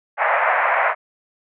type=band-pass noise; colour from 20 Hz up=pink; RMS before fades=-18 dBFS; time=0.17-0.95 s; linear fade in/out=50 ms; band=590 to 2200 Hz; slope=48 dB/octave; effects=none